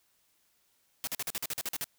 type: noise bursts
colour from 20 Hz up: white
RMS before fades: -34 dBFS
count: 11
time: 1.04-1.842 s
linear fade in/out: 0 ms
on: 32 ms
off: 45 ms
effects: white hiss -71 dBFS RMS until 1.98 s